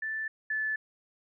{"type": "tone pair in turn", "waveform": "sine", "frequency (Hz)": [1760, 1739.8], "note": ["A6", "A6"], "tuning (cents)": [0, -20], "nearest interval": "unison", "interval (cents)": 20, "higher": "first", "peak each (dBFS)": [-31, -28], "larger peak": "second", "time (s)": [[0.02, 0.28], [0.5, 0.76]], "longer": "neither", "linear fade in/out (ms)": 5, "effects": []}